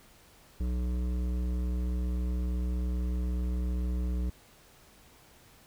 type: tone with hard clipping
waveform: triangle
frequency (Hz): 61.2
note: B1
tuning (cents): -15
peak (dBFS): -30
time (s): 0.6-4.3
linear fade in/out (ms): 5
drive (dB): 16
effects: pink hiss -58 dBFS RMS until 5.66 s